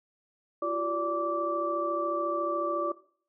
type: tone cluster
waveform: sine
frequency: 342 / 376 / 581 / 1164 Hz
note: F4 / F#4 / D5 / D6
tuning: -36 / +28 / -19 / -16 cents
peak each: -34 / -40 / -31 / -31 dBFS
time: 0.62-2.92 s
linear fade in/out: 5 ms
effects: noise-tail reverb RT60 0.5 s tail -17 dB re dry

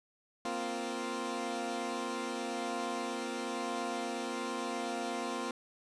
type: chord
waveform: 15% pulse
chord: Bb suspended second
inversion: none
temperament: equal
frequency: 233.1 / 261.6 / 349.2 Hz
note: Bb3 / C4 / F4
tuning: 0 / 0 / 0 cents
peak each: -33 dBFS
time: 0.45-5.51 s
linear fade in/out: 2 ms
effects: resampled to 22050 Hz

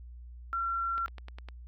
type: tone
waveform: sine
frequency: 1363 Hz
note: F6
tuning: 43 cents flat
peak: -29 dBFS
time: 0.53-1.06 s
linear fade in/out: 0 ms
type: click train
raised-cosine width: 0.3 ms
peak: -29 dBFS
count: 6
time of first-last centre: 0.98-1.487 s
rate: 9.87 Hz
effects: added 60 Hz sine -44 dBFS peak until 1.67 s

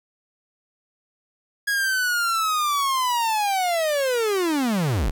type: linear sweep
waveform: 45% pulse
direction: down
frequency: 1661.2 to 31.53 Hz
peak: -20 dBFS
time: 1.67-5.11 s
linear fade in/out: 10 ms
effects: none

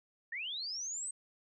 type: linear sweep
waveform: sine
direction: up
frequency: 1760 to 8372 Hz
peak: -37 dBFS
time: 0.32-1.11 s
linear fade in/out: 5 ms
effects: none

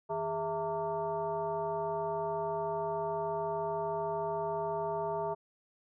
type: tone with frequency modulation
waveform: sine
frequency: 659.3 Hz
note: E5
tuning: in tune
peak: -31 dBFS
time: 0.09-5.35 s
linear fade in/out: 20 ms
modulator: 249 Hz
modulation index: 1.4
effects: none

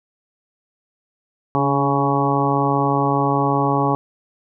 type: harmonic tone with a mistuned harmonic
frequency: 139.4 Hz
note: C#3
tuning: 10 cents sharp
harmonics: 1 / 2 / 3 / 4 / 5 / 6 / 7 / 8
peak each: -22 / -22 / -24 / -27 / -27 / -22 / -27 / -23 dBFS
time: 1.55-3.95 s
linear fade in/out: 0 ms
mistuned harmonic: 2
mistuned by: +31 cents
effects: none

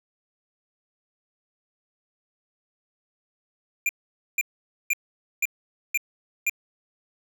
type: tone bursts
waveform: square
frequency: 2390 Hz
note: D7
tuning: 30 cents sharp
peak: -21 dBFS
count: 6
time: 3.86-6.496 s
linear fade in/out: 2 ms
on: 31 ms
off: 490 ms
effects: none

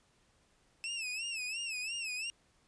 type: tone with vibrato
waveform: sawtooth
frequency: 2637 Hz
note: E7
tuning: in tune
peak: -33 dBFS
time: 0.84-2.3 s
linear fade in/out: 0 ms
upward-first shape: sine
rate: 2.9 Hz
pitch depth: 120 cents each way
effects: pink hiss -70 dBFS RMS until 2.67 s + resampled to 22050 Hz

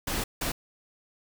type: noise bursts at uneven times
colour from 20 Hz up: pink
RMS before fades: -30 dBFS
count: 2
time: 0.07-0.24 / 0.41-0.52 s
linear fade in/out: 5 ms
effects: none

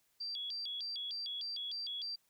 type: tone with vibrato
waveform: sine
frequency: 3972 Hz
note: B7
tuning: 9 cents sharp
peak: -38 dBFS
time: 0.2-2.16 s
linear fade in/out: 10 ms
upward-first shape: square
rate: 3.3 Hz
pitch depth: 290 cents each way
effects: white hiss -75 dBFS RMS until 2.29 s

